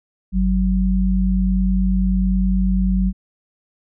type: tone pair together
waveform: sine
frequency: 49.34 / 188 Hz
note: G1 / F#3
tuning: +12 / +28 cents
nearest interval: octave + major seventh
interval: 2316 cents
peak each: -17 dBFS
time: 0.32-3.13 s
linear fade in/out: 50 ms
effects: none